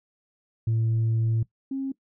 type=tone pair in turn; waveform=sine; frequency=112.9 / 269.5 Hz; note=A2 / C#4; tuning=+45 / -49 cents; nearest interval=octave + minor third; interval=1506 cents; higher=second; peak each=-19 / -26 dBFS; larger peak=first; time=0.67-1.43 / 1.71-1.92 s; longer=first; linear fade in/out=5 ms; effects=noise-tail reverb RT60 0.1 s tail -20 dB re dry + tanh soft clip ceiling -19 dBFS